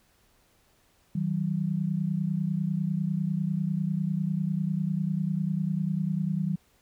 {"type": "tone pair together", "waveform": "sine", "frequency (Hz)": [158.76, 188.8], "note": ["D#3", "F#3"], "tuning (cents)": [35, 35], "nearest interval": "minor third", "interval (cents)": 300, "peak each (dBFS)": -28, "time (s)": [1.15, 6.56], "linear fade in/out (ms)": 5, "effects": ["pink hiss -65 dBFS RMS until 6.81 s"]}